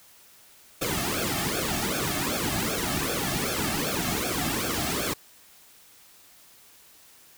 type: noise with flanger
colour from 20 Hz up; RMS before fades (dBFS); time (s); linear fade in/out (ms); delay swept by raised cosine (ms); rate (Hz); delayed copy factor
pink; -28; 0.81-5.14; 10; 1 to 2.1; 2.6; -0.95
effects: white hiss -54 dBFS RMS until 7.37 s